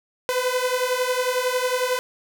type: beating tone pair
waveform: sawtooth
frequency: 498.4 / 509.4 Hz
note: B4 / C5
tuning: +16 / -46 cents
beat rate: 11 Hz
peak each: -20 dBFS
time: 0.29-1.99 s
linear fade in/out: 0 ms
effects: none